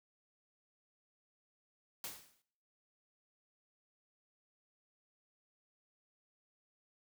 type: noise with exponential decay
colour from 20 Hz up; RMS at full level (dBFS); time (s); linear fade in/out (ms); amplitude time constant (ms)
white; -41; 2.04-2.42; 1; 81
effects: noise-tail reverb RT60 0.7 s tail -22 dB re dry